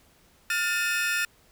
40% pulse tone cluster, 1414 / 1789 / 2541 Hz, F6 / A6 / D#7, +21 / +28 / +36 cents, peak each -28 dBFS, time 0.5-1.25 s, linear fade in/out 2 ms, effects pink hiss -60 dBFS RMS until 1.51 s

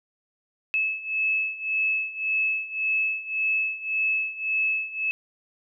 sine beating tone pair, 2598 / 2599.8 Hz, E7 / E7, -26 / -25 cents, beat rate 1.8 Hz, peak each -28 / -25 dBFS, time 0.74-5.11 s, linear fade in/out 0 ms, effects none

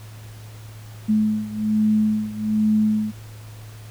sine beating tone pair, 214.4 / 215.6 Hz, A3 / A3, -45 / -35 cents, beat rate 1.2 Hz, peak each -19 / -22 dBFS, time 1.08-3.12 s, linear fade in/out 20 ms, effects added 108 Hz sine -37 dBFS peak until 3.9 s + pink hiss -47 dBFS RMS until 3.9 s

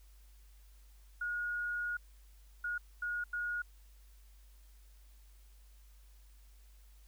sine tone bursts at uneven times, 1441 Hz, F#6, 46 cents flat, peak -34 dBFS, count 4, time 1.21-1.97 / 2.64-2.78 / 3.02-3.24 / 3.33-3.62 s, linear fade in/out 5 ms, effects added 50 Hz sine -56 dBFS peak until 7.07 s + white hiss -69 dBFS RMS until 7.07 s

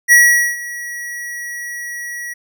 square tone with ADSR envelope, 1922 Hz, B6, 48 cents flat, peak -5 dBFS, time 0.08-2.34 s, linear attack 40 ms, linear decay 440 ms, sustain -20 dB, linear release 14 ms, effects none

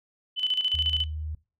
sine tone with tremolo, 3016 Hz, F#7, 32 cents sharp, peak -20 dBFS, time 0.36-1.06 s, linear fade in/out 50 ms, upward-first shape square, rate 14 Hz, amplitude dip 60%
sine tone, 77.3 Hz, D#2, 11 cents flat, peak -30 dBFS, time 0.74-1.35 s, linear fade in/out 5 ms
effects noise-tail reverb RT60 0.3 s tail -20 dB re dry

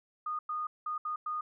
sine tone bursts at uneven times, 1230 Hz, D#6, 20 cents flat, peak -32 dBFS, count 5, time 0.26-0.39 / 0.49-0.67 / 0.86-0.98 / 1.05-1.16 / 1.26-1.41 s, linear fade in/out 5 ms, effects none

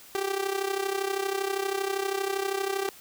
sawtooth tone with amplitude modulation, 391 Hz, G4, 4 cents flat, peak -20 dBFS, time 0.15-2.89 s, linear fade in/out 0 ms, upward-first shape sine, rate 32.6 Hz, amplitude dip 75%, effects white hiss -50 dBFS RMS until 3 s

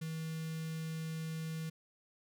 square tone with notch filter, 160.4 Hz, E3, 47 cents flat, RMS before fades -40 dBFS, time 0.01-1.7 s, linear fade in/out 10 ms, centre 740 Hz, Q 0.54, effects none

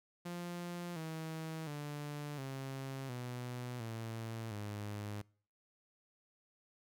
sawtooth tone with pitch steps, 174.61 / 160.12 / 146.83 / 134.64 / 123.47 / 113.22 / 103.82 Hz, F3 / D#3 / D3 / C3 / B2 / A2 / G#2, 0 / +50 / 0 / +50 / 0 / +50 / 0 cents, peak -37 dBFS, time 0.25-5.22 s, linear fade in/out 10 ms, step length 710 ms, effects noise-tail reverb RT60 0.5 s tail -25 dB re dry

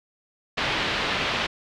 white low-pass noise, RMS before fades -26 dBFS, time 0.57-1.47 s, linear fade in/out 10 ms, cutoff 3600 Hz, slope 24 dB/octave, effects none

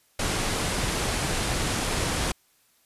pink low-pass noise, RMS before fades -27 dBFS, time 0.19-2.32 s, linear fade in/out 5 ms, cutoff 11000 Hz, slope 48 dB/octave, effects white hiss -64 dBFS RMS until 2.85 s + resampled to 32000 Hz

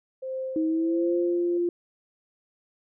sine tone with tremolo, 523.3 Hz, C5, in tune, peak -28 dBFS, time 0.22-1.58 s, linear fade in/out 10 ms, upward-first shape sine, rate 1.4 Hz, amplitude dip 80%
sine tone with pitch glide, 318.8 to 347.7 Hz, D#4 to F4, +42 to -8 cents, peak -22 dBFS, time 0.56-1.69 s, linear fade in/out 2 ms, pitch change +150 cents, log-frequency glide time 0.67-1.16 s
effects none

